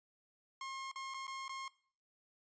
sawtooth tone with dropouts, 1072 Hz, C6, 42 cents sharp, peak -38 dBFS, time 0.61-1.68 s, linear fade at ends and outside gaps 2 ms, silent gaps 0.915-0.958 / 1.139-1.143 / 1.269-1.278 / 1.481-1.493 s, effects noise-tail reverb RT60 0.5 s tail -20 dB re dry + resampled to 16000 Hz

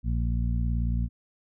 harmonic tone, 58.27 Hz, A#1, in tune, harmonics 1 / 2 / 3 / 4, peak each -25 / -30 / -35 / -36 dBFS, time 0.03-1.09 s, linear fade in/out 50 ms, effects none

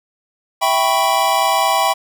square chord, C# half-diminished seventh, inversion first, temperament equal, 659.3 / 784 / 987.8 / 1108.7 Hz, E5 / G5 / B5 / C#6, 0 / 0 / 0 / 0 cents, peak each -21 / -18 / -19 / -22 dBFS, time 0.61-1.94 s, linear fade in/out 20 ms, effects none

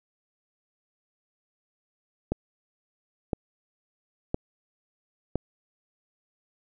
click train, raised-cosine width 2 ms, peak -12 dBFS, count 4, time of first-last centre 2.32-5.356 s, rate 0.988 Hz, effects none

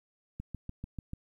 click train, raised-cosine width 5 ms, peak -26 dBFS, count 6, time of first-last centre 0.4-1.134 s, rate 6.81 Hz, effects 11-bit

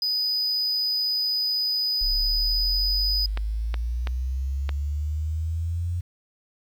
triangle tone, 4978 Hz, D#8, in tune, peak -21 dBFS, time 0.02-3.26 s, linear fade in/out 2 ms
sine linear sweep, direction up, 32.7 to 88.3 Hz, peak -24 dBFS, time 2.01-6.01 s, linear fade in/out 10 ms
clicks, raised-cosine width 0.3 ms, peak -15 dBFS, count 4, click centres 3.374 / 3.742 / 4.072 / 4.692 s
effects 9-bit

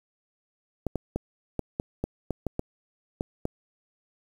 clicks, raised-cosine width 2 ms, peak -14 dBFS, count 11, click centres 0.867 / 0.957 / 1.16 / 1.593 / 1.799 / 2.04 / 2.307 / 2.467 / 2.594 / 3.209 / 3.454 s, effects 8-bit

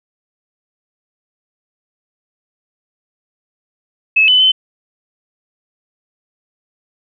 sine tone with pitch steps, 2592 / 3011 / 3056 Hz, E7 / F#7 / G7, -30 / +30 / -45 cents, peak -7 dBFS, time 4.16-4.52 s, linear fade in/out 10 ms, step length 120 ms, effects none

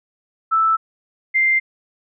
sine tone pair in turn, 1318.5 / 2093 Hz, E6 / C7, 0 / 0 cents, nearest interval minor sixth, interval 800 cents, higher second, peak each -13 dBFS, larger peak neither, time 0.51-0.77 / 1.34-1.6 s, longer neither, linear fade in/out 20 ms, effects none

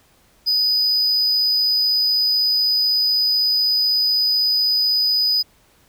triangle tone, 4978 Hz, D#8, in tune, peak -14 dBFS, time 0.46-5.43 s, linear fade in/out 20 ms, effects pink hiss -56 dBFS RMS until 5.88 s

